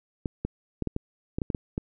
clicks, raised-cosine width 3 ms, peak -15 dBFS, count 10, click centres 0.258 / 0.45 / 0.823 / 0.873 / 0.964 / 1.385 / 1.418 / 1.502 / 1.548 / 1.779 s, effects none

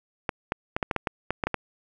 clicks, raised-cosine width 0.5 ms, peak -10 dBFS, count 11, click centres 0.292 / 0.521 / 0.765 / 0.828 / 0.912 / 0.963 / 1.072 / 1.306 / 1.438 / 1.47 / 1.543 s, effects none

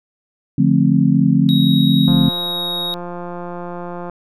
sine chord, D minor seventh, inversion none, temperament just, 146.83 / 176.2 / 220.2 / 264.3 Hz, D3 / F3 / A3 / C4, 0 / +16 / +2 / +18 cents, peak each -16 dBFS, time 0.58-2.29 s, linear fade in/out 5 ms
triangle tone with pitch glide, 3800 to 3772 Hz, A#7 to A#7, +33 to +20 cents, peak -19 dBFS, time 1.49-2.94 s, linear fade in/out 0 ms, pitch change -13 cents, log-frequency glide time 2.36-2.64 s
click train, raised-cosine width 1 ms, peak -16 dBFS, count 354, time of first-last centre 2.08-4.097 s, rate 175 Hz
effects none

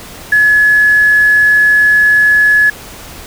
sine tone with quantisation, 1700 Hz, G#6, 40 cents sharp, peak -5 dBFS, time 0.32-2.7 s, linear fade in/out 5 ms, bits 5, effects pink hiss -31 dBFS RMS until 3.26 s

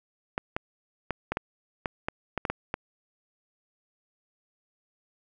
clicks, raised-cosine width 0.5 ms, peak -13 dBFS, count 11, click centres 0.379 / 0.565 / 1.107 / 1.32 / 1.371 / 1.858 / 2.085 / 2.377 / 2.452 / 2.5 / 2.741 s, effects none

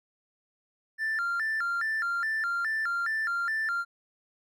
triangle tone with vibrato, 1568 Hz, G6, in tune, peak -24 dBFS, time 0.98-3.85 s, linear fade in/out 50 ms, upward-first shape square, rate 2.4 Hz, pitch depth 210 cents each way, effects tanh soft clip ceiling -22 dBFS

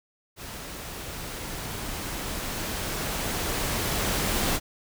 pink noise with level ramp, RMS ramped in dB -39 to -25 dBFS, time 0.36-4.6 s, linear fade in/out 50 ms, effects none

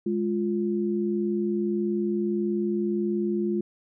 sine tone pair together, 207.6 / 349.2 Hz, G#3 / F4, 0 / 0 cents, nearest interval major sixth, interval 900 cents, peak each -26 dBFS, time 0.06-3.61 s, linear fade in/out 5 ms, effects none

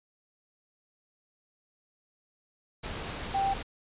sine tone in noise, 784 Hz, G5, in tune, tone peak -25 dBFS, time 3.34-3.54 s, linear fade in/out 10 ms, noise pink, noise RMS -37 dBFS, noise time 2.83-3.63 s, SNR +9 dB, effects resampled to 8000 Hz

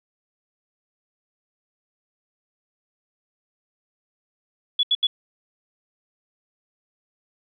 sine tone bursts, 3400 Hz, G#7, 40 cents sharp, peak -16 dBFS, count 3, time 4.79-5.07 s, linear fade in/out 5 ms, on 42 ms, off 77 ms, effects none

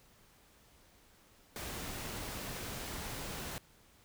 pink noise, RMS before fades -42 dBFS, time 1.56-3.58 s, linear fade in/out 0 ms, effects pink hiss -64 dBFS RMS until 4.04 s

